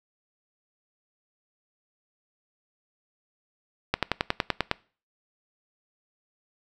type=slowing click train; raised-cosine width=0.3 ms; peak=-6 dBFS; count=9; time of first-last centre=3.94-4.714 s; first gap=87 ms; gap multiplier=1.03; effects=noise-tail reverb RT60 0.4 s tail -23 dB re dry